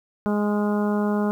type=harmonic tone with a mistuned harmonic; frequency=207.7 Hz; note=G#3; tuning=in tune; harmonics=1 / 2 / 3 / 4 / 5 / 6 / 7; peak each=-21 / -27 / -31 / -33 / -35 / -37 / -38 dBFS; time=0.26-1.31 s; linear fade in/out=0 ms; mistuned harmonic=7; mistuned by=-20 cents; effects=9-bit